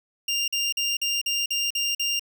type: tone bursts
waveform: 25% pulse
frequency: 2794 Hz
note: F7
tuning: in tune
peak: -19 dBFS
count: 8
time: 0.28-2.195 s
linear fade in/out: 5 ms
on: 200 ms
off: 45 ms
effects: none